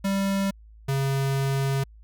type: tone pair in turn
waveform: square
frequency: 196 / 136.52 Hz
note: G3 / C#3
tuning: 0 / -26 cents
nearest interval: tritone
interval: 626 cents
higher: first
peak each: -23 / -23 dBFS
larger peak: neither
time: 0.04-0.51 / 0.88-1.84 s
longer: second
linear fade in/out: 10 ms
effects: added 54 Hz sine -46 dBFS peak until 2.03 s

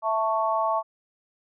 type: chord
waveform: sine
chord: A major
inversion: second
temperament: equal with one note detuned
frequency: 659.3 / 885.1 / 1108.7 Hz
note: E5 / A5 / C#6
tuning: 0 / +10 / 0 cents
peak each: -26 dBFS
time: 0.02-0.83 s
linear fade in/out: 50 ms
effects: none

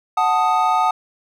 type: chord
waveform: triangle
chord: D# diminished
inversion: first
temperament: equal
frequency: 740 / 880 / 1244.5 Hz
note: F#5 / A5 / D#6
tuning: 0 / 0 / 0 cents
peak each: -17 dBFS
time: 0.17-0.91 s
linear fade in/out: 5 ms
effects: none

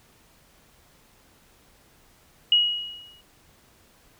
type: tone with exponential decay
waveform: sine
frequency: 2900 Hz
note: F#7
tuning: 35 cents flat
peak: -13 dBFS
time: 2.52-3.21 s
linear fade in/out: 2 ms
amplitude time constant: 150 ms
effects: pink hiss -58 dBFS RMS until 4.19 s

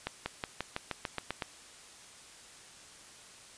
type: accelerating click train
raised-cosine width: 0.3 ms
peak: -17 dBFS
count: 10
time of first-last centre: 0.07-1.422 s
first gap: 190 ms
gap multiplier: 0.94
effects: white hiss -53 dBFS RMS until 3.57 s + resampled to 22050 Hz

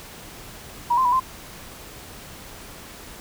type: tone with pitch steps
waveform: sine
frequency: 958 / 1040 / 978 / 1040 Hz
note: A#5 / C6 / B5 / C6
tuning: +47 / -11 / -17 / -11 cents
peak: -16 dBFS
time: 0.9-1.2 s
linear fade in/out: 10 ms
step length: 75 ms
effects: pink hiss -41 dBFS RMS until 3.2 s

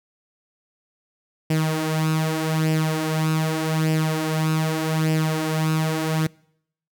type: tone with flanger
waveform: sawtooth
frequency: 157.8 Hz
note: D#3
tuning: 25 cents sharp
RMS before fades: -22 dBFS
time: 1.5-6.27 s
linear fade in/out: 5 ms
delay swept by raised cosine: 0.38 to 5.58 ms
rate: 0.83 Hz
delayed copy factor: +0.6
effects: noise-tail reverb RT60 0.7 s tail -25 dB re dry

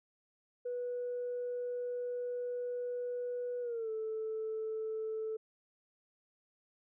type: tone with pitch glide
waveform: sine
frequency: 490 to 439.1 Hz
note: B4 to A4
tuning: -14 to -4 cents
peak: -34 dBFS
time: 0.65-5.37 s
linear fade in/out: 10 ms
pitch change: -190 cents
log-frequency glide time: 3.61-3.9 s
effects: tanh soft clip ceiling -31 dBFS

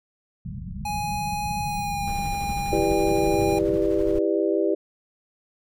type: low-pass noise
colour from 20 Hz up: white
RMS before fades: -33 dBFS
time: 0.45-3.77 s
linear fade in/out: 2 ms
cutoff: 210 Hz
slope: 96 dB/octave
type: tone with pitch glide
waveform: square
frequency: 832 to 808.8 Hz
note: G#5 to G#5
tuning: +3 to -46 cents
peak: -27 dBFS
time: 0.85-3.59 s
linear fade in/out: 5 ms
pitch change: -49 cents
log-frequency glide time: 1.62-2.07 s
type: noise with tremolo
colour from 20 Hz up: brown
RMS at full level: -33 dBFS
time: 2.07-4.19 s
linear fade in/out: 5 ms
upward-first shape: square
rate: 12 Hz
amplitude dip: 35%
type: chord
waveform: sine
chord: E minor seventh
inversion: none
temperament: just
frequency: 329.6 / 395.6 / 494.4 / 593.3 Hz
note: E4 / G4 / B4 / D5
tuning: 0 / +16 / +2 / +18 cents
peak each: -24 / -23 / -28 / -27 dBFS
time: 2.72-4.75 s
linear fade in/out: 10 ms
effects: none

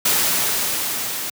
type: noise with level ramp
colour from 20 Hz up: white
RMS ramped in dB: -17 to -27 dBFS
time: 0.05-1.3 s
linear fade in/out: 5 ms
effects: high-pass 100 Hz 12 dB/octave

